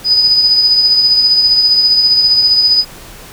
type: tone with tremolo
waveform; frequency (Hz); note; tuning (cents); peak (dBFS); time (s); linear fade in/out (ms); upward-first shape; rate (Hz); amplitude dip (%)
sine; 4978; D#8; 0; -5; 0.04-2.85; 50; sine; 15; 40
effects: pink hiss -34 dBFS RMS until 3.32 s